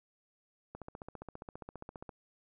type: click train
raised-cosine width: 1 ms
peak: -30 dBFS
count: 21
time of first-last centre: 0.75-2.092 s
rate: 14.9 Hz
effects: none